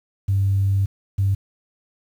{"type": "tone pair in turn", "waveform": "sine", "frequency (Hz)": [98, 98], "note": ["G2", "G2"], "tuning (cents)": [0, 0], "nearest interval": "unison", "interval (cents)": 0, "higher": "neither", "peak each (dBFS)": -15, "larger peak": "neither", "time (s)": [[0.28, 0.86], [1.18, 1.35]], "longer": "first", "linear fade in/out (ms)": 10, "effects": ["tanh soft clip ceiling -11 dBFS", "8-bit"]}